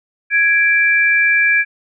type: tone pair together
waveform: sine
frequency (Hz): 1661.2 / 2345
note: G#6 / D7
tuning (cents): 0 / -3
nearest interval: tritone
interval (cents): 597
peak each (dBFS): -13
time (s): 0.3-1.65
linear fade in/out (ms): 50
effects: none